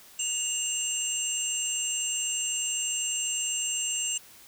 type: tone cluster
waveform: sine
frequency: 2768 / 2868 / 6160 / 7420 / 8280 Hz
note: F7 / F7 / G8 / A#8 / C9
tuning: -16 / +45 / -31 / -9 / -19 cents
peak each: -35 / -34 / -37 / -29 / -36 dBFS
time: 0.19-4.18 s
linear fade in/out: 5 ms
effects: tanh soft clip ceiling -19 dBFS + white hiss -52 dBFS RMS until 4.47 s